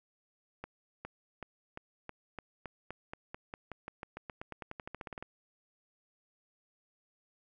accelerating click train, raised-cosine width 0.5 ms, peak -26 dBFS, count 28, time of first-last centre 0.64-5.226 s, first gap 410 ms, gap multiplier 0.92, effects none

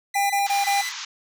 sawtooth tone with tremolo, 2003 Hz, B6, 24 cents sharp, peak -24 dBFS, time 0.14-0.92 s, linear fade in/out 5 ms, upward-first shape square, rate 2 Hz, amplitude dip 70%
square tone bursts, 801 Hz, G5, 37 cents sharp, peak -20 dBFS, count 4, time 0.15-0.816 s, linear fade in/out 10 ms, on 150 ms, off 22 ms
white band-pass noise, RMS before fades -34 dBFS, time 0.46-1.05 s, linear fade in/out 5 ms, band 850 to 6800 Hz, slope 96 dB/octave
effects none

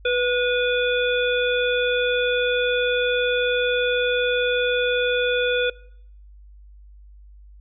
harmonic tone with a mistuned harmonic, 493.9 Hz, B4, in tune, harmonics 1 / 3 / 5 / 7, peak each -20 / -25 / -27 / -28 dBFS, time 0.05-5.7 s, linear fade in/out 5 ms, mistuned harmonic 3, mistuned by -35 cents, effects noise-tail reverb RT60 0.7 s tail -23 dB re dry + added 50 Hz sine -43 dBFS peak until 7.6 s

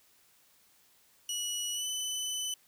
20% pulse tone with pitch glide, 2925 to 3009 Hz, F#7 to F#7, -21 to +28 cents, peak -27 dBFS, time 1.29-2.54 s, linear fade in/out 2 ms, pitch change +49 cents, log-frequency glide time 1.73-1.86 s, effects white hiss -65 dBFS RMS until 2.67 s

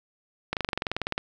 slowing click train, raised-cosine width 0.3 ms, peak -11 dBFS, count 15, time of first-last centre 0.53-1.179 s, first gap 38 ms, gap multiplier 1.03, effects none

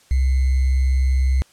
sine tone with sample-and-hold, 65.41 Hz, C2, in tune, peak -14 dBFS, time 0.11-1.42 s, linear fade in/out 0 ms, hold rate 2100 Hz, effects white hiss -54 dBFS RMS until 1.52 s + low-pass 9000 Hz 12 dB/octave

